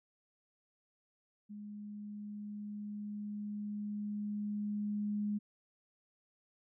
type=tone with level ramp; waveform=sine; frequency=207.7 Hz; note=G#3; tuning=in tune; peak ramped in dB=-44 to -32 dBFS; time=1.49-5.39 s; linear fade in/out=20 ms; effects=none